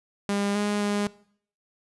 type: tone with pitch steps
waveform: sawtooth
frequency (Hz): 201.7 / 206.5 / 205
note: G3 / G#3 / G#3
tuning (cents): +50 / -10 / -22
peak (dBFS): -20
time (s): 0.29-1.07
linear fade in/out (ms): 0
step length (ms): 260
effects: noise-tail reverb RT60 0.6 s tail -21 dB re dry + resampled to 24000 Hz